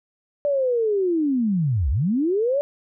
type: linear two-way sweep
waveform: sine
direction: down then up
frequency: 587.3 to 58.27 to 587.3 Hz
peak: -18 dBFS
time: 0.45-2.61 s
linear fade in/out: 0 ms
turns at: 1.9 s
effects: none